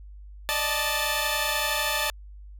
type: tone cluster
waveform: 10% pulse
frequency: 589 / 620 / 877 / 3478 Hz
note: D5 / D#5 / A5 / A7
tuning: +5 / -6 / -6 / -21 cents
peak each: -22 / -23 / -19 / -26 dBFS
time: 0.49-2.1 s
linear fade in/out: 0 ms
effects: added 50 Hz sine -41 dBFS peak until 2.59 s